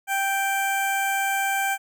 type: tone with notch filter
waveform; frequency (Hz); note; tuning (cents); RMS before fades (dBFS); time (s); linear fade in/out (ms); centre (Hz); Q
15% pulse; 784; G5; 0; -24; 0.07-1.78; 50; 3900; 1
effects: none